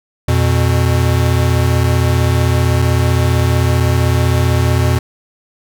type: tone pair together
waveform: square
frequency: 86 / 121.62 Hz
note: F2 / B2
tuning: -26 / -26 cents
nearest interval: tritone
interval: 600 cents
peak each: -14 dBFS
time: 0.28-4.99 s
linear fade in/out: 5 ms
effects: none